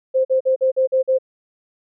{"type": "tone bursts", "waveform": "sine", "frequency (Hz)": 523, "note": "C5", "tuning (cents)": -1, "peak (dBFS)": -13, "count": 7, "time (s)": [0.14, 1.186], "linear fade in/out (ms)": 20, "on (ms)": 110, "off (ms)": 46, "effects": []}